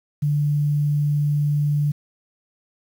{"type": "tone", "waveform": "sine", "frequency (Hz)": 146.7, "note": "D3", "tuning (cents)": -2, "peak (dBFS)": -17, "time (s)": [0.22, 1.92], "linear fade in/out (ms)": 10, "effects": ["8-bit"]}